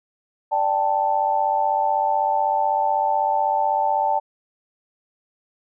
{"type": "chord", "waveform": "sine", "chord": "D suspended fourth", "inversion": "none", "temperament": "equal", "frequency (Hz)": [587.3, 784, 880], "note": ["D5", "G5", "A5"], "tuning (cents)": [0, 0, 0], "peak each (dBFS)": [-26, -22, -20], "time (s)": [0.51, 4.2], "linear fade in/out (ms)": 20, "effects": []}